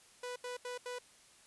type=tone bursts; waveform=sawtooth; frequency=493.9 Hz; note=B4; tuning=in tune; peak=-36 dBFS; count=4; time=0.23-0.987 s; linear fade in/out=5 ms; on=130 ms; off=79 ms; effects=white hiss -62 dBFS RMS until 1.46 s + resampled to 24000 Hz